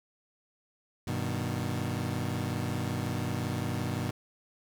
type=chord; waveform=25% pulse; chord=G augmented; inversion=none; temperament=equal; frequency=98 / 123.47 / 155.56 Hz; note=G2 / B2 / D#3; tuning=0 / 0 / 0 cents; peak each=-31 / -30 / -33 dBFS; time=1.07-4.11 s; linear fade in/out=5 ms; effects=none